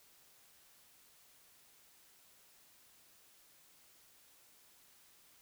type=silence; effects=white hiss -65 dBFS RMS until 5.41 s